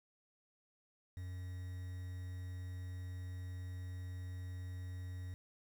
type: tone with quantisation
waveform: triangle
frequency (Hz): 91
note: F#2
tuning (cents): -28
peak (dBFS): -40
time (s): 1.17-5.34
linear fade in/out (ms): 0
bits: 10
effects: none